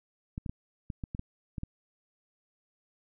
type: clicks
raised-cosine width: 5 ms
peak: -23 dBFS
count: 9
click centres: 0.379 / 0.462 / 0.495 / 0.902 / 1.038 / 1.149 / 1.194 / 1.582 / 1.634 s
effects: none